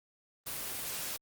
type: noise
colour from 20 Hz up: white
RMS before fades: -38 dBFS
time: 0.46-1.17 s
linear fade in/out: 10 ms
effects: Opus 24 kbps